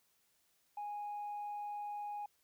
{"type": "tone", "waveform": "sine", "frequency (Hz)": 827, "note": "G#5", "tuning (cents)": -8, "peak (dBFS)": -38, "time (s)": [0.77, 2.26], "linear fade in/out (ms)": 5, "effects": ["tanh soft clip ceiling -37 dBFS", "white hiss -75 dBFS RMS until 2.43 s"]}